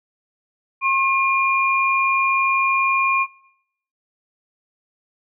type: tone pair together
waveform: sine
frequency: 1075 / 2413 Hz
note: C6 / D7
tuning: +47 / +46 cents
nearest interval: octave + major second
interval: 1399 cents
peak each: -18 dBFS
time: 0.81-3.27 s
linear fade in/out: 50 ms
effects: noise-tail reverb RT60 0.7 s tail -21 dB re dry